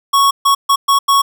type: tone bursts at uneven times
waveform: square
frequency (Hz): 1108.7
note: C#6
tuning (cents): 0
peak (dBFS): -9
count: 5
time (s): 0.13-0.31 / 0.45-0.55 / 0.69-0.76 / 0.88-0.99 / 1.08-1.22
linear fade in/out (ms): 10
effects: none